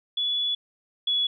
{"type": "tone pair in turn", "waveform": "sine", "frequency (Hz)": [3418, 3390], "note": ["G#7", "G#7"], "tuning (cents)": [49, 35], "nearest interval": "unison", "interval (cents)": 14, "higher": "first", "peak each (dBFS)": [-23, -21], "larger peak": "second", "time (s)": [[0.17, 0.55], [1.07, 1.27]], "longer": "first", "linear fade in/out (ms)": 5, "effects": []}